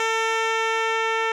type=tone with low-pass filter sweep; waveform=10% pulse; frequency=448.9 Hz; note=A4; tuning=35 cents sharp; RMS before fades=-23 dBFS; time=0-1.32 s; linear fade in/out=2 ms; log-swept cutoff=6200 to 3300 Hz; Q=0.72; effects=none